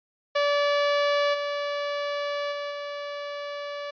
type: tone with level steps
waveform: sawtooth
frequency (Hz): 577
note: D5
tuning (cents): -31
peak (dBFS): -17 / -23 / -26 / -28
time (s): 0.35-3.91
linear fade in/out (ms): 10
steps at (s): 1.33 / 2.51 / 2.7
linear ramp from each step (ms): 20
effects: resampled to 11025 Hz